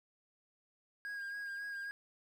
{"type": "tone with vibrato", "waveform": "triangle", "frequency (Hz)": 1626, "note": "G#6", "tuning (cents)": -37, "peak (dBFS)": -38, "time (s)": [1.05, 1.91], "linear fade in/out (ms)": 0, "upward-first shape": "sine", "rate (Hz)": 3.7, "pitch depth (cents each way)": 27, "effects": ["11-bit"]}